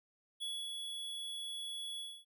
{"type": "tone with ADSR envelope", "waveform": "square", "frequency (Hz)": 3381, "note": "G#7", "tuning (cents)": 30, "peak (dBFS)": -38, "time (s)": [0.4, 2.25], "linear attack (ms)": 25, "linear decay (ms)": 260, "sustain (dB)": -3, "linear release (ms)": 260, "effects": []}